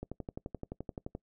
click train, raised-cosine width 2 ms, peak -25 dBFS, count 14, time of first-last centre 0.03-1.151 s, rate 11.6 Hz, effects noise-tail reverb RT60 0.1 s tail -23 dB re dry

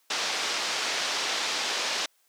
white low-pass noise, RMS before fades -29 dBFS, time 0.1-2.06 s, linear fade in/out 5 ms, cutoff 5700 Hz, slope 24 dB/octave, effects white hiss -67 dBFS RMS until 2.28 s + high-pass 400 Hz 12 dB/octave

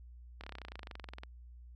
slowing click train, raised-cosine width 0.3 ms, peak -29 dBFS, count 23, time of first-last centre 0.41-1.234 s, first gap 27 ms, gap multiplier 1.03, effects added 60 Hz sine -50 dBFS peak until 1.75 s

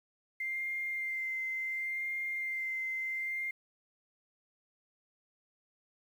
sine tone with vibrato, 2093 Hz, C7, in tune, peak -33 dBFS, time 0.4-3.51 s, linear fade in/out 5 ms, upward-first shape sine, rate 0.7 Hz, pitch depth 16 cents each way, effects 10-bit

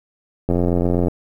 click train, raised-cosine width 2 ms, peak -6 dBFS, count 53, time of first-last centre 0.49-1.083 s, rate 87.7 Hz, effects 8-bit

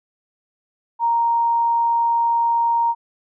sine tone, 932.3 Hz, A#5, in tune, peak -15 dBFS, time 0.99-2.95 s, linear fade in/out 50 ms, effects none

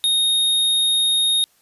square tone, 3717 Hz, A#7, 6 cents flat, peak -16 dBFS, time 0.04-1.44 s, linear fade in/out 0 ms, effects white hiss -59 dBFS RMS until 1.61 s + resampled to 32000 Hz

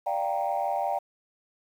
sine chord, G minor seventh, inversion second, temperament equal, 587.3 / 698.5 / 784 / 932.3 Hz, D5 / F5 / G5 / Bb5, 0 / 0 / 0 / 0 cents, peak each -31 / -30 / -28 / -33 dBFS, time 0.06-0.99 s, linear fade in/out 10 ms, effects tanh soft clip ceiling -18 dBFS + 9-bit

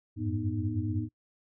sine tone cluster, 91.3 / 97.6 / 107.3 / 244.1 / 309.1 Hz, F#2 / G2 / A2 / B3 / D#4, -23 / -7 / -43 / -20 / -11 cents, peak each -37 / -36 / -32 / -37 / -35 dBFS, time 0.16-1.09 s, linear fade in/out 50 ms, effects noise-tail reverb RT60 0.1 s tail -25 dB re dry

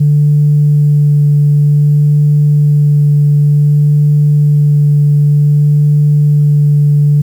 sine tone with vibrato, 146.83 Hz, D3, in tune, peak -4 dBFS, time 0-7.22 s, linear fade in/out 10 ms, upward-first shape sine, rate 0.54 Hz, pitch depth 9 cents each way, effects tanh soft clip ceiling -1 dBFS + 7-bit

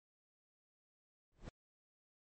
brown noise with exponential growth, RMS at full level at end -42 dBFS, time 1.32-1.49 s, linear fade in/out 0 ms, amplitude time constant 36 ms, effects MP3 32 kbps

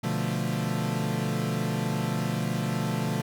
40% pulse chord, B half-diminished seventh, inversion none, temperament equal, 123.47 / 146.83 / 174.61 / 220 Hz, B2 / D3 / F3 / A3, 0 / 0 / 0 / 0 cents, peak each -31 dBFS, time 0.03-3.22 s, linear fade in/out 10 ms, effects none

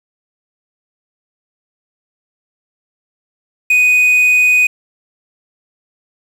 triangle tone with quantisation, 2489 Hz, D#7, in tune, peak -6 dBFS, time 3.7-4.67 s, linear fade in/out 5 ms, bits 6, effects none

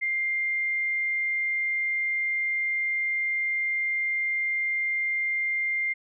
sine tone, 2100 Hz, C7, 6 cents sharp, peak -24 dBFS, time 0.01-5.94 s, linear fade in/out 20 ms, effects none

